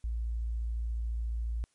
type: tone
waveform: sine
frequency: 57.1 Hz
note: A#1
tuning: 35 cents flat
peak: -30 dBFS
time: 0.04-1.64 s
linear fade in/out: 0 ms
effects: white hiss -73 dBFS RMS until 1.74 s + MP3 48 kbps